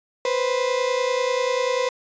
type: tone pair together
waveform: 35% pulse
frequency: 493.1 / 523.3 Hz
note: B4 / C5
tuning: -3 / 0 cents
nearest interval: minor second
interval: 103 cents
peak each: -21 / -22 dBFS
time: 0.25-1.89 s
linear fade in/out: 2 ms
effects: resampled to 16000 Hz